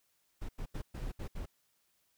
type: noise bursts at uneven times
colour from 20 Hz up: brown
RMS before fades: -39 dBFS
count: 6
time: 0.41-0.49 / 0.58-0.66 / 0.74-0.82 / 0.94-1.12 / 1.19-1.28 / 1.35-1.46 s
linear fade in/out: 10 ms
effects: white hiss -75 dBFS RMS until 2.17 s